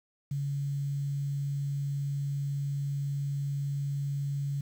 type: tone with quantisation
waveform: sine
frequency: 140.9 Hz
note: C#3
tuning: 29 cents sharp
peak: -29 dBFS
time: 0.31-4.61 s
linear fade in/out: 5 ms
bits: 9
effects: none